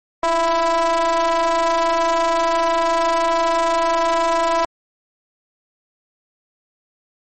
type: ring-modulated tone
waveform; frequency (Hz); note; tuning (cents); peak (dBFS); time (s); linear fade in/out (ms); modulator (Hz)
square; 163.6; E3; -13; -13; 0.23-4.65; 2; 831
effects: MP3 32 kbps